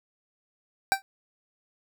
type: tone with exponential decay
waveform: 25% pulse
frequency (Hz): 780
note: G5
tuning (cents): -9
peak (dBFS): -12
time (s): 0.92-1.02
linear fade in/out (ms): 0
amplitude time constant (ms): 20
effects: none